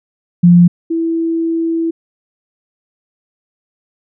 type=tone pair in turn; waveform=sine; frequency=174.61 / 329.6 Hz; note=F3 / E4; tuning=0 / 0 cents; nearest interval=major seventh; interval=1100 cents; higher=second; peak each=-3 / -13 dBFS; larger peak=first; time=0.43-0.68 / 0.9-1.91 s; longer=second; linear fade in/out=10 ms; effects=none